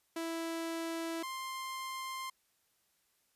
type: tone pair in turn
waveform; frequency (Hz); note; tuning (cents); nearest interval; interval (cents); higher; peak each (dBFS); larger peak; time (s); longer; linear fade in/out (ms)
sawtooth; 330 / 1051.3; E4 / C6; +2 / +8; octave + minor sixth; 2006; second; -32 / -35; first; 0.16-1.23 / 1.23-2.3; neither; 5
effects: white hiss -75 dBFS RMS until 3.35 s + resampled to 32000 Hz